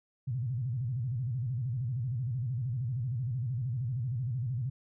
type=tone with vibrato; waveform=sine; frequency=123 Hz; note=B2; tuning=7 cents flat; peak=-30 dBFS; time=0.27-4.7 s; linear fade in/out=10 ms; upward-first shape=square; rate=13 Hz; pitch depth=150 cents each way; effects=none